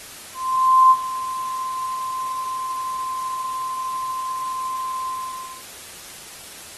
sine tone with ADSR envelope, 1040 Hz, C6, 11 cents flat, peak -8 dBFS, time 0.34-5.64 s, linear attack 570 ms, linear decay 45 ms, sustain -16 dB, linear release 570 ms, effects white hiss -39 dBFS RMS until 6.77 s + AAC 32 kbps

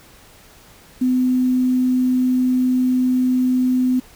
sine tone with quantisation, 253.8 Hz, B3, 47 cents sharp, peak -14 dBFS, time 1.01-4 s, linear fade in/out 10 ms, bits 7, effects pink hiss -47 dBFS RMS until 4.15 s

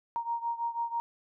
sine beating tone pair, 932.3 / 938.4 Hz, A#5 / A#5, 0 / +11 cents, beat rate 6.1 Hz, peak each -32 / -35 dBFS, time 0.16-1 s, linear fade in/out 0 ms, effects none

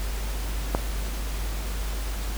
click, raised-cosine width 1 ms, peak -8 dBFS, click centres 0.749 s, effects added 50 Hz sine -27 dBFS peak until 2.37 s + pink hiss -37 dBFS RMS until 2.37 s

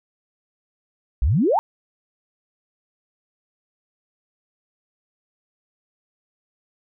sine exponential sweep, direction up, 51.91 to 954 Hz, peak -15 dBFS, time 1.22-1.59 s, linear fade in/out 0 ms, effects none

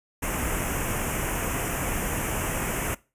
pink band-stop noise, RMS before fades -28 dBFS, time 0.22-2.95 s, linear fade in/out 10 ms, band 2900 to 6200 Hz, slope 48 dB/octave, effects noise-tail reverb RT60 0.3 s tail -21 dB re dry + resampled to 32000 Hz

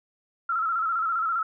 sine tone with vibrato, 1331 Hz, E6, 16 cents sharp, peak -23 dBFS, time 0.49-1.43 s, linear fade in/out 5 ms, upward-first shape square, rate 15 Hz, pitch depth 56 cents each way, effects none

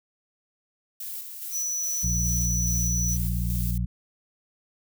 violet noise with tremolo, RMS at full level -35 dBFS, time 1-3.78 s, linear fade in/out 5 ms, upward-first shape square, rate 2.4 Hz, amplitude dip 40%
sine tone, 5930 Hz, F#8, 3 cents sharp, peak -26 dBFS, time 1.51-3.18 s, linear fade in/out 50 ms
harmonic tone, 59 Hz, A#1, 22 cents sharp, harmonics 1 / 2 / 3, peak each -26 / -29 / -31 dBFS, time 2.03-3.86 s, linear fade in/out 10 ms
effects none

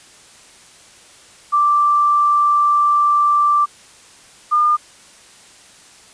sine tone pair in turn, 1174.7 / 1208.4 Hz, D6 / D6, 0 / +49 cents, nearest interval unison, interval 49 cents, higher second, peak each -11 dBFS, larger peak neither, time 1.52-3.66 / 4.51-4.77 s, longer first, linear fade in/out 20 ms, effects white hiss -45 dBFS RMS until 6.13 s + resampled to 22050 Hz

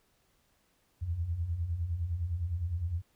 sine beating tone pair, 77.78 / 87.58 Hz, D#2 / F2, 0 / +5 cents, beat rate 9.8 Hz, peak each -38 / -31 dBFS, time 1.01-3.02 s, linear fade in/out 20 ms, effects pink hiss -71 dBFS RMS until 3.15 s

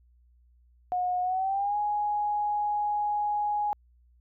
sine tone with pitch glide, 724 to 831.7 Hz, F#5 to G#5, -38 to +2 cents, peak -25 dBFS, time 0.92-3.73 s, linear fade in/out 0 ms, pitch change +240 cents, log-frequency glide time 1.22-1.77 s, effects added 60 Hz sine -58 dBFS peak until 4.2 s

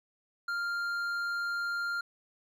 sine tone with hard clipping, 1396.9 Hz, F6, in tune, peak -32 dBFS, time 0.48-2.01 s, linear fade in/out 5 ms, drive 6 dB, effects none

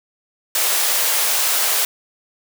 white high-pass noise, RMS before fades -18 dBFS, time 0.55-1.85 s, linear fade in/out 2 ms, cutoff 440 Hz, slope 24 dB/octave, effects none

